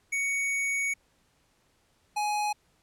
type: tone pair in turn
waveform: square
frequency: 2233 / 836.4 Hz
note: C#7 / G#5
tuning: +12 / +12 cents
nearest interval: octave + perfect fourth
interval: 1700 cents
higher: first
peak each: -27 dBFS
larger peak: neither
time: 0.12-0.94 / 2.16-2.53 s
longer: first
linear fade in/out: 10 ms
effects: pink hiss -68 dBFS RMS until 2.82 s + low-pass 11000 Hz 12 dB/octave